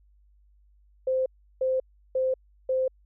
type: tone bursts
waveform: sine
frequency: 520 Hz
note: C5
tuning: 11 cents flat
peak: -22 dBFS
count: 4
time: 1.07-2.88 s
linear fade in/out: 5 ms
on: 190 ms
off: 350 ms
effects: added 50 Hz sine -57 dBFS peak until 3.05 s